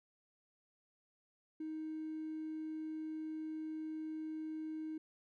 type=tone with hard clipping; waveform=triangle; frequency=313.6 Hz; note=D#4; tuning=14 cents sharp; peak=-40 dBFS; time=1.6-4.98 s; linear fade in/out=5 ms; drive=3 dB; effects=none